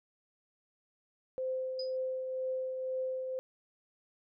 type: tone with tremolo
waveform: sine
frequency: 518 Hz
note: C5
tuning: 17 cents flat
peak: -31 dBFS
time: 1.38-3.39 s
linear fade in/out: 0 ms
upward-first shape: triangle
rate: 2 Hz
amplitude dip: 40%
type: tone with exponential decay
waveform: sine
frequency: 4978 Hz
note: D#8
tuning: in tune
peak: -36 dBFS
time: 1.79-1.97 s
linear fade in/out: 5 ms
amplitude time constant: 38 ms
effects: none